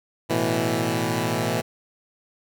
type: chord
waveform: 10% pulse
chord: A suspended second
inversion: none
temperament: equal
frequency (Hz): 110 / 123.47 / 164.81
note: A2 / B2 / E3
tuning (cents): 0 / 0 / 0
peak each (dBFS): -18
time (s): 0.29-1.62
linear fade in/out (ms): 20
effects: none